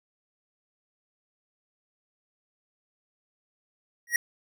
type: tone with exponential growth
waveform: square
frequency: 1897 Hz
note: A#6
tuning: 30 cents sharp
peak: -17 dBFS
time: 4.07-4.16 s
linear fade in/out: 2 ms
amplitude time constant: 18 ms
effects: none

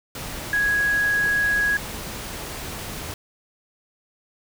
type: tone in noise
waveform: sine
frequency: 1661.2 Hz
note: G#6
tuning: in tune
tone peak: -18 dBFS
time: 0.53-1.77 s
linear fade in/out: 2 ms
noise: pink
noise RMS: -33 dBFS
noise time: 0.15-3.14 s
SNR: +12 dB
effects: none

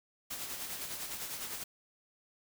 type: noise with tremolo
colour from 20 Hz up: white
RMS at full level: -39 dBFS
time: 0.3-1.64 s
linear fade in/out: 10 ms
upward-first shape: sine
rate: 9.9 Hz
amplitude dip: 45%
effects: none

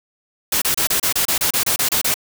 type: noise bursts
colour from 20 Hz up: white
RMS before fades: -18 dBFS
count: 13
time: 0.52-2.142 s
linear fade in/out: 5 ms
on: 98 ms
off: 29 ms
effects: none

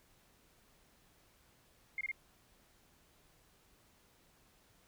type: tone bursts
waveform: sine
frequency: 2129 Hz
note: C7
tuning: 30 cents sharp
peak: -35 dBFS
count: 3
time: 1.98-2.115 s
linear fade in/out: 2 ms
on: 29 ms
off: 24 ms
effects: pink hiss -68 dBFS RMS until 4.87 s

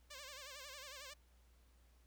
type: tone with vibrato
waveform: 5% pulse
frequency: 554.4 Hz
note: C#5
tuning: in tune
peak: -39 dBFS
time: 0.1-1.14 s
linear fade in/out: 10 ms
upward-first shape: sine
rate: 11 Hz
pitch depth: 130 cents each way
effects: added 60 Hz sine -66 dBFS peak until 2.06 s + pink hiss -75 dBFS RMS until 2.06 s

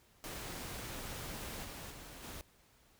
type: noise with level steps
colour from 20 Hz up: pink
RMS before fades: -44 / -47 / -51 / -47 dBFS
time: 0.24-2.41 s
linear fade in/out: 0 ms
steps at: 1.63 / 1.9 / 2.22 s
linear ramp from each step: 20 ms
effects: pink hiss -67 dBFS RMS until 2.99 s

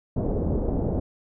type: low-pass noise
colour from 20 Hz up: pink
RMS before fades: -25 dBFS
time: 0.16-1 s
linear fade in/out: 10 ms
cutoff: 600 Hz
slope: 24 dB/octave
effects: none

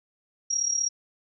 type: tone with amplitude modulation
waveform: sine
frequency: 5650 Hz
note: F8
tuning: 19 cents sharp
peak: -20 dBFS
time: 0.5-0.89 s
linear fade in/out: 10 ms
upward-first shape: sine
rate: 35.8 Hz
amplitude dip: 75%
effects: none

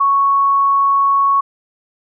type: tone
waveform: sine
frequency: 1108.7 Hz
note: C#6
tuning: in tune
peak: -10 dBFS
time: 0-1.41 s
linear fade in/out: 10 ms
effects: none

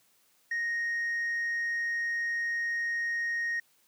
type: tone with tanh clipping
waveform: sine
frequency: 1866 Hz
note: A#6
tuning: 1 cent sharp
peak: -29 dBFS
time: 0.51-3.6 s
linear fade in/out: 5 ms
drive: 1 dB
effects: white hiss -67 dBFS RMS until 3.87 s + high-pass 80 Hz 12 dB/octave

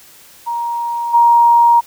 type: tone with level steps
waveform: sine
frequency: 941 Hz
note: A#5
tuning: 16 cents sharp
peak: -17 / -6 dBFS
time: 0.46-1.81 s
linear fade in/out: 20 ms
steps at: 1.13 s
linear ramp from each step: 20 ms
effects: white hiss -43 dBFS RMS until 1.86 s

